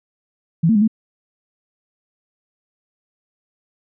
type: tone with pitch steps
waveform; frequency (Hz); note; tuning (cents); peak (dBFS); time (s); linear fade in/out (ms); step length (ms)
sine; 164.7 / 225.2 / 205.1 / 220.2; E3 / A3 / G#3 / A3; -1 / +40 / -21 / +2; -11; 0.63-0.878; 10; 62
effects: none